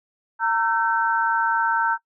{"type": "tone cluster", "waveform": "sine", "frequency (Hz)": [918, 1338, 1542], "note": ["A#5", "E6", "G6"], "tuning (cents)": [-27, 25, -29], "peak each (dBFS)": [-21, -25, -23], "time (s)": [0.39, 1.98], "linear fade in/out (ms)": 50, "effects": ["noise-tail reverb RT60 0.1 s tail -21 dB re dry"]}